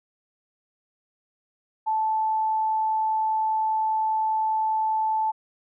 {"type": "tone", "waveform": "sine", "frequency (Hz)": 875, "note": "A5", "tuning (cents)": -10, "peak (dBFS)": -21, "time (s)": [1.86, 5.32], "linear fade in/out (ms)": 20, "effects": []}